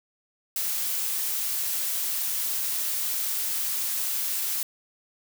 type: noise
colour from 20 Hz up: blue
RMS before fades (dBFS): -28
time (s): 0.56-4.63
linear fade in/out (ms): 2
effects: none